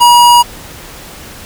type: tone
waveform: square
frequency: 960 Hz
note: B5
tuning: 49 cents flat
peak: -3 dBFS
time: 0-0.43 s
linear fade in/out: 20 ms
effects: pink hiss -31 dBFS RMS until 1.45 s